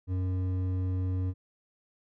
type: tone with hard clipping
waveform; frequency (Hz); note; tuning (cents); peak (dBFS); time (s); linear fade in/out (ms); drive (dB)
triangle; 92.5; F#2; 0; -29; 0.07-1.34; 50; 12
effects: none